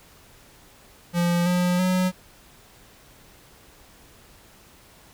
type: tone with pitch steps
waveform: square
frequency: 173.4 / 178.58 / 183.92 Hz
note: F3 / F3 / F#3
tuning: -12 / +39 / -10 cents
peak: -20 dBFS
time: 1.13-2.12 s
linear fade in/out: 50 ms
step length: 330 ms
effects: pink hiss -52 dBFS RMS until 5.13 s